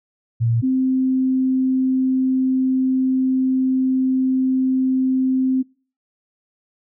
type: tone pair in turn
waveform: sine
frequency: 116 / 260.4 Hz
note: A#2 / C4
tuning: -8 / -8 cents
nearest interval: octave + major second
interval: 1400 cents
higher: second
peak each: -15 dBFS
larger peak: neither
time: 0.4-0.62 / 0.62-5.63 s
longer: second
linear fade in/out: 20 ms
effects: noise-tail reverb RT60 0.4 s tail -24 dB re dry